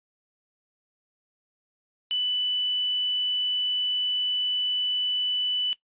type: tone with quantisation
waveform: sine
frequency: 2984 Hz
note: F#7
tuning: 14 cents sharp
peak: -24 dBFS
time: 2.11-5.73 s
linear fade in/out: 0 ms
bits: 8
effects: noise-tail reverb RT60 0.1 s tail -17 dB re dry + resampled to 8000 Hz